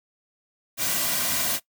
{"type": "noise with comb filter", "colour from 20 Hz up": "white", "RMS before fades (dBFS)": -25, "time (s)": [0.77, 1.6], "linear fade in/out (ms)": 50, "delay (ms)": 2.3, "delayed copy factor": -0.55, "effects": ["noise-tail reverb RT60 0.1 s tail -19 dB re dry"]}